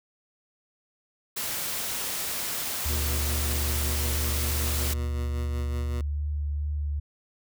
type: noise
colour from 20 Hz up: white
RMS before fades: -31 dBFS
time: 1.36-4.94 s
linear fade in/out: 10 ms
type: tone with vibrato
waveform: sine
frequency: 73.5 Hz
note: D2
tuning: 2 cents sharp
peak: -26 dBFS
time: 2.85-7 s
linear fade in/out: 10 ms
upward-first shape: triangle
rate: 2.4 Hz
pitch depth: 20 cents each way
type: tone with tremolo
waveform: 15% pulse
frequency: 120.4 Hz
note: B2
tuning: 44 cents flat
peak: -28 dBFS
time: 2.9-6.01 s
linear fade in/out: 0 ms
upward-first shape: sine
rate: 5.3 Hz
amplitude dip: 40%
effects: none